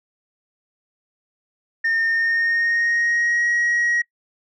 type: tone with pitch glide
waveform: sine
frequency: 1822 to 1898.3 Hz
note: A#6 to A#6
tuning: -40 to +31 cents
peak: -15 dBFS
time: 1.84-4.02 s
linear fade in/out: 10 ms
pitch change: +71 cents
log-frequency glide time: 2.07-3.47 s
effects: noise-tail reverb RT60 0.1 s tail -23 dB re dry + tanh soft clip ceiling -15 dBFS